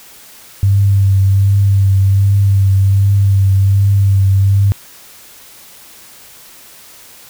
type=tone with vibrato; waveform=sine; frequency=98.2 Hz; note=G2; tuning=4 cents sharp; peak=-7 dBFS; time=0.63-4.72 s; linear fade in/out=0 ms; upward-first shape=triangle; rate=1.3 Hz; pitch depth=30 cents each way; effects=white hiss -39 dBFS RMS until 7.29 s